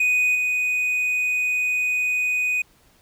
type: tone with level steps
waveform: triangle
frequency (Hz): 2489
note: D#7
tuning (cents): 0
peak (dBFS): -15 / -18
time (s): 0-2.62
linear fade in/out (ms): 5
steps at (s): 0.35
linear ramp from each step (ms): 2
effects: pink hiss -58 dBFS RMS until 3.01 s